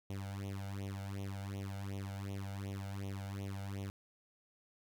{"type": "tone with flanger", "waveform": "sawtooth", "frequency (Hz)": 98.3, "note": "G2", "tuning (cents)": 5, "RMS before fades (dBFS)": -42, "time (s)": [0.1, 3.9], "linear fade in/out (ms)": 0, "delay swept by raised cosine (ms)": [0.31, 1.41], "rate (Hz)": 2.7, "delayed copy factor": 0.95, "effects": []}